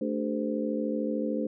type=harmonic tone with a mistuned harmonic; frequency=73.42 Hz; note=D2; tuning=in tune; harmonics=3 / 4 / 5 / 6 / 7; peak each=-31 / -32 / -38 / -38 / -33 dBFS; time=0.01-1.47 s; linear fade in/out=5 ms; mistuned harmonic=5; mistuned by=+120 cents; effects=none